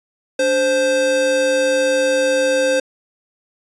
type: tone pair together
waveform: square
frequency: 289 / 523.3 Hz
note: D4 / C5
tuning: -28 / 0 cents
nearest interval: minor seventh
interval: 1028 cents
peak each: -26 / -15 dBFS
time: 0.39-2.8 s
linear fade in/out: 5 ms
effects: resampled to 22050 Hz